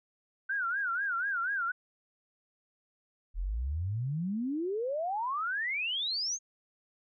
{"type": "tone with vibrato", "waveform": "sine", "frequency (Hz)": 1496, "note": "F#6", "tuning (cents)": 19, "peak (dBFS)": -29, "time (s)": [0.49, 1.72], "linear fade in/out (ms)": 10, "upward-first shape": "sine", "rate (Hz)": 4.1, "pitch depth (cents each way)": 170}
{"type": "exponential sweep", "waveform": "sine", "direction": "up", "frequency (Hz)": [39.11, 6600], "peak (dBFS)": -30, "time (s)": [3.34, 6.39], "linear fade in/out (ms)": 50}
{"effects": []}